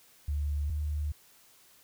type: tone pair in turn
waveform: sine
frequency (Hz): 73 / 74.75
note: D2 / D2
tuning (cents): -10 / +31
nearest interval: unison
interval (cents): 41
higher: second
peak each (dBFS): -28 / -29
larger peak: first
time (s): 0.28-0.7 / 0.7-1.12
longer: neither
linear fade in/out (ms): 5
effects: white hiss -60 dBFS RMS until 1.83 s